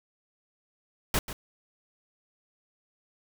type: noise with echo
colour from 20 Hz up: pink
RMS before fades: -25 dBFS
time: 1.14-1.19 s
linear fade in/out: 2 ms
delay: 140 ms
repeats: 1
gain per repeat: -12 dB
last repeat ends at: 1.33 s
effects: none